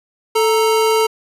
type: tone pair together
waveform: square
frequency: 439.4 / 931 Hz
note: A4 / A#5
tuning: -2 / -2 cents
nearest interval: octave + minor second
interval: 1300 cents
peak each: -14 / -19 dBFS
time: 0.35-1.07 s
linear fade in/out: 10 ms
effects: resampled to 32000 Hz